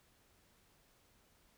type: silence
effects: pink hiss -70 dBFS RMS until 1.57 s